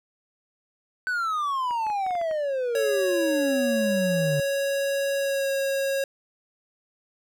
triangle exponential sweep, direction down, 1524 to 143.6 Hz, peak -22 dBFS, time 1.07-4.4 s, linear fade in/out 0 ms
clicks, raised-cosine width 0.5 ms, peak -26 dBFS, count 8, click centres 1.709 / 1.867 / 1.901 / 2.065 / 2.108 / 2.153 / 2.214 / 2.312 s
square tone with pitch glide, 554.4 to 546.8 Hz, C#5 to C#5, 0 to -24 cents, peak -24 dBFS, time 2.75-6.04 s, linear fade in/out 2 ms, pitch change -24 cents, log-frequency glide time 5.18-5.5 s
effects none

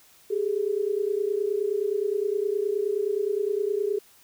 sine tone pair together, 395.3 / 424.9 Hz, G4 / G#4, +15 / +40 cents, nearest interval minor second, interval 125 cents, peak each -26 / -26 dBFS, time 0.3-3.99 s, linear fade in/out 10 ms, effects white hiss -56 dBFS RMS until 4.23 s

